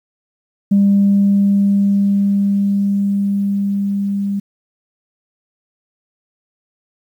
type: tone with level ramp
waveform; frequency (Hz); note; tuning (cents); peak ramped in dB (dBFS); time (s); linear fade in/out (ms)
sine; 199.7; G3; +32; -7 to -16; 0.71-4.4; 10
effects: tanh soft clip ceiling -5 dBFS + 8-bit